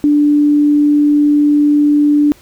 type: tone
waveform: sine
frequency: 293.7 Hz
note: D4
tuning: in tune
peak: -7 dBFS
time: 0.04-2.32 s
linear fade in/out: 0 ms
effects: pink hiss -45 dBFS RMS until 2.41 s